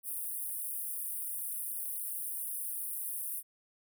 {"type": "high-pass noise", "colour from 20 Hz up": "pink", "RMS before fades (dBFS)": -38, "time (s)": [0.03, 3.43], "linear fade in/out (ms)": 50, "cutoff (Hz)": 9100, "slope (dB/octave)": 96, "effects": []}